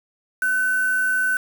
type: tone with quantisation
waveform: sine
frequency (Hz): 1512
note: F#6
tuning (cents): +37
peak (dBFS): -18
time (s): 0.42-1.37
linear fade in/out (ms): 2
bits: 5
effects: none